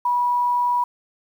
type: tone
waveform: sine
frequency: 974 Hz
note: B5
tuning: 24 cents flat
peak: -17 dBFS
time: 0.05-0.84 s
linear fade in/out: 5 ms
effects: 8-bit